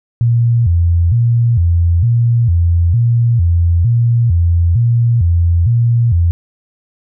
sine tone with vibrato, 100.3 Hz, G2, 40 cents sharp, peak -8 dBFS, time 0.21-6.31 s, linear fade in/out 0 ms, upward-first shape square, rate 1.1 Hz, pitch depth 280 cents each way, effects none

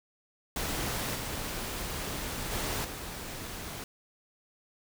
pink noise with level steps, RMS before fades -33 / -36 / -33 / -40 dBFS, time 0.56-3.84 s, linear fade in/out 2 ms, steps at 1.15 / 2.51 / 2.84 s, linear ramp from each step 10 ms, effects none

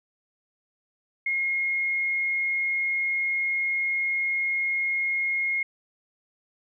sine tone, 2150 Hz, C7, 47 cents sharp, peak -23 dBFS, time 1.26-5.63 s, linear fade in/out 5 ms, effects none

